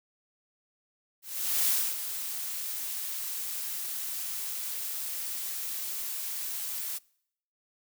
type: noise with ADSR envelope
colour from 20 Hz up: blue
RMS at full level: -25 dBFS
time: 1.22-6.99 s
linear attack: 460 ms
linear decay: 270 ms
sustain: -10 dB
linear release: 22 ms
effects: noise-tail reverb RT60 0.7 s tail -25 dB re dry